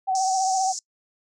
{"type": "tone with vibrato", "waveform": "sine", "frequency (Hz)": 760, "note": "F#5", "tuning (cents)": 46, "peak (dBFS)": -20, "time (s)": [0.07, 0.73], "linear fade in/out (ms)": 20, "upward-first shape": "triangle", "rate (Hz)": 15, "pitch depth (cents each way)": 49}
{"type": "band-pass noise", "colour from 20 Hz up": "white", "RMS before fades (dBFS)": -32, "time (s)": [0.15, 0.79], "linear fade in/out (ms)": 2, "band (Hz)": [5400, 7100], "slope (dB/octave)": 48}
{"effects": ["noise-tail reverb RT60 0.1 s tail -25 dB re dry"]}